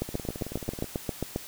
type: two click trains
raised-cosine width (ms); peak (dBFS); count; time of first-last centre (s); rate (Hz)
2; -15 / -23; 11 / 15; 0.02-1.36 / 0.09-0.843; 7.46 / 18.6
effects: white hiss -44 dBFS RMS until 1.47 s